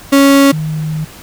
35% pulse / sine tone pair in turn, 277.2 / 155.69 Hz, C#4 / D#3, 0 / +1 cents, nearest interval minor seventh, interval 999 cents, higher first, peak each -3 / -15 dBFS, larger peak first, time 0.12-0.52 / 0.52-1.05 s, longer second, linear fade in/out 10 ms, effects pink hiss -35 dBFS RMS until 1.22 s

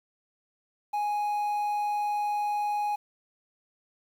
triangle tone with quantisation, 830.6 Hz, G#5, in tune, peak -24 dBFS, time 0.93-2.96 s, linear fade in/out 10 ms, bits 9, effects none

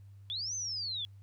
sine linear two-way sweep, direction up then down, 3322 to 6272 to 3322 Hz, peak -34 dBFS, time 0.3-1.05 s, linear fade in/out 0 ms, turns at 0.55 s, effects added 99 Hz sine -50 dBFS peak until 1.22 s + pink hiss -75 dBFS RMS until 1.22 s

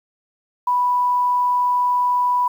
sine tone, 986 Hz, B5, 3 cents flat, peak -15 dBFS, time 0.67-2.48 s, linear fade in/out 5 ms, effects 8-bit

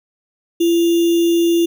sine tone with sample-and-hold, 339.2 Hz, E4, 50 cents sharp, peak -11 dBFS, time 0.6-1.66 s, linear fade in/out 10 ms, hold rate 3150 Hz, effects none

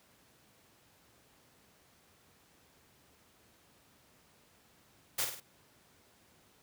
white noise with echo, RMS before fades -32 dBFS, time 5.18-5.25 s, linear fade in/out 10 ms, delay 51 ms, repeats 3, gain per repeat -6 dB, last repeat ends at 5.403 s, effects pink hiss -65 dBFS RMS until 6.62 s + high-pass 80 Hz 12 dB/octave

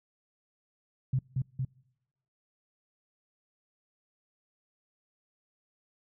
sine tone with echo, 130.6 Hz, C3, 3 cents flat, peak -24 dBFS, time 1.13-1.19 s, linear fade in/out 5 ms, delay 230 ms, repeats 2, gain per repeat -2 dB, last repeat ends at 1.65 s, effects noise-tail reverb RT60 1.0 s tail -26 dB re dry

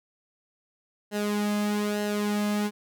sawtooth tone with flanger, 207.7 Hz, G#3, in tune, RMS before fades -27 dBFS, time 1.11-2.71 s, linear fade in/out 50 ms, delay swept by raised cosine 0.85 to 2.15 ms, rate 1.1 Hz, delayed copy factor -0.65, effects none

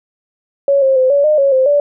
sine tone with pitch steps, 558 / 534 / 516 / 567 / 609 / 553 / 522 / 579 Hz, C#5 / C5 / C5 / C#5 / D#5 / C#5 / C5 / D5, +11 / +35 / -24 / +39 / -37 / -4 / -4 / -25 cents, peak -8 dBFS, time 0.68-1.8 s, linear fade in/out 2 ms, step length 140 ms, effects none

